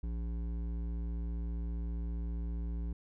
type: tone with hard clipping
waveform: sine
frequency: 57.5 Hz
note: A#1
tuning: 23 cents flat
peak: -36 dBFS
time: 0.03-2.93 s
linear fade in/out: 5 ms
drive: 11 dB
effects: none